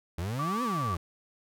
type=exponential two-way sweep; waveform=35% pulse; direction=up then down; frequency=79.2 to 261.6 to 79.2 Hz; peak=-29 dBFS; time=0.18-0.97 s; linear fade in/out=5 ms; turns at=0.63 s
type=tone; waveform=sine; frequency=1157 Hz; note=D6; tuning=26 cents flat; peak=-30 dBFS; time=0.39-0.95 s; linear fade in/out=5 ms
effects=none